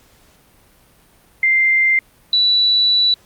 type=tone pair in turn; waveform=sine; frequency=2092 / 3949 Hz; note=C7 / B7; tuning=-1 / -1 cents; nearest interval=major seventh; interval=1100 cents; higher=second; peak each=-11 dBFS; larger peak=neither; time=1.43-1.99 / 2.33-3.14 s; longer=second; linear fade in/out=2 ms; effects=pink hiss -52 dBFS RMS until 3.25 s + Opus 48 kbps